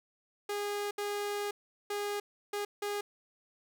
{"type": "tone bursts at uneven times", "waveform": "sawtooth", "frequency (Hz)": 410, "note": "G#4", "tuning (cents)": -22, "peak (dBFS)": -29, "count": 5, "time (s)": [[0.49, 0.91], [0.98, 1.51], [1.9, 2.2], [2.53, 2.65], [2.82, 3.01]], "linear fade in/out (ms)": 5, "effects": []}